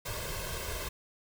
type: noise with comb filter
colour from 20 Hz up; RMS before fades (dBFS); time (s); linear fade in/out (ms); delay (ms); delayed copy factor
pink; -37; 0.05-0.89; 10; 1.9; +0.75
effects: none